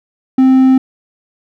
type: tone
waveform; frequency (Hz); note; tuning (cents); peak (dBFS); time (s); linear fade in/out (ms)
triangle; 261.6; C4; 0; -3; 0.38-0.78; 5
effects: none